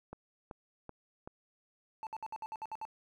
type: click train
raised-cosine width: 1 ms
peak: -30 dBFS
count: 4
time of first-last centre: 0.13-1.275 s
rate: 2.62 Hz
type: tone bursts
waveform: triangle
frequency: 880 Hz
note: A5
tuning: in tune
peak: -36 dBFS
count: 9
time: 2.03-2.852 s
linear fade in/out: 0 ms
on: 38 ms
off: 60 ms
effects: none